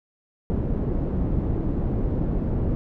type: low-pass noise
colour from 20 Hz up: pink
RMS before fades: -24 dBFS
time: 0.5-2.75 s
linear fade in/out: 0 ms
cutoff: 340 Hz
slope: 12 dB/octave
effects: none